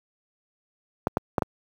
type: clicks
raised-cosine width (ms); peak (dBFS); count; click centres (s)
1; -7; 4; 1.071 / 1.171 / 1.382 / 1.422
effects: high-pass 80 Hz 12 dB/octave + 8-bit